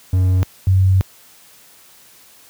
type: tone pair in turn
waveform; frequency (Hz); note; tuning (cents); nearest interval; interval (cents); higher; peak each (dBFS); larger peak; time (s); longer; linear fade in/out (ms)
triangle / sine; 92.5 / 94.61; F#2 / F#2; 0 / +39; unison; 39; second; -9; neither; 0.13-0.43 / 0.67-1.01; second; 0
effects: white hiss -47 dBFS RMS until 2.49 s + high-pass 60 Hz 12 dB/octave